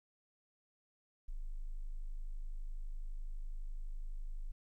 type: tone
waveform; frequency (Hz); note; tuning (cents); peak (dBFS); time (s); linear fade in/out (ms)
sine; 25.96; G#0; 0; -38; 1.28-4.52; 10
effects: 13-bit